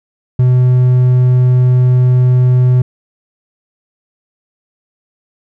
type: tone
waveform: triangle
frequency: 125.9 Hz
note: B2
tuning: 34 cents sharp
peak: -4 dBFS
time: 0.39-2.82 s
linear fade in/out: 5 ms
effects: none